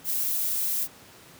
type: noise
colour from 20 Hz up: violet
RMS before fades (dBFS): -27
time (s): 0.04-0.88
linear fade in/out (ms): 50
effects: pink hiss -50 dBFS RMS until 1.39 s + high-pass 100 Hz 12 dB/octave